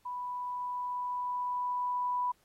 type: tone with level ramp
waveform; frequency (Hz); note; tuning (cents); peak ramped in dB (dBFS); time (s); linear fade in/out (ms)
sine; 988; B5; 0; -35 to -28; 0.05-2.32; 10
effects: pink hiss -70 dBFS RMS until 2.44 s + AAC 48 kbps